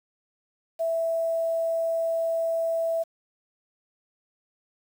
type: tone with quantisation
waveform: sine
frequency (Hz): 659.3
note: E5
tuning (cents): 0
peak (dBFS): -23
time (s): 0.79-3.04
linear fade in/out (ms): 20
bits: 8
effects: none